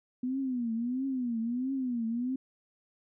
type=tone with vibrato; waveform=sine; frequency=246.9 Hz; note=B3; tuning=in tune; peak=-29 dBFS; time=0.23-2.36 s; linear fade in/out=5 ms; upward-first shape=triangle; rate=1.5 Hz; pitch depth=180 cents each way; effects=none